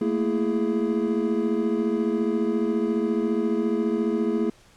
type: tone cluster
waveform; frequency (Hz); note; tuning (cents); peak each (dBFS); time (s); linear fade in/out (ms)
triangle; 218.6 / 233.1 / 334.1 / 416.9; A3 / A#3 / E4 / G#4; -11 / 0 / +23 / +7; -25; 0.01-4.5; 5
effects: pink hiss -55 dBFS RMS until 4.76 s + low-pass 9000 Hz 12 dB/octave